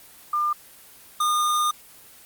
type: tone pair in turn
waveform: sine / square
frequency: 1200 / 1216.8 Hz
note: D6 / D#6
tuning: +37 / -39 cents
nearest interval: unison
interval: 24 cents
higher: second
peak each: -20 dBFS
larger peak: neither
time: 0.33-0.53 / 1.2-1.71 s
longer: second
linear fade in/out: 5 ms
effects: white hiss -48 dBFS RMS until 2.25 s + Opus 24 kbps